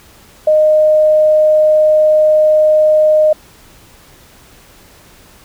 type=tone; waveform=sine; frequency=616 Hz; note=D#5; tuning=17 cents flat; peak=-6 dBFS; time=0.47-3.33 s; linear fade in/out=5 ms; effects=pink hiss -43 dBFS RMS until 5.44 s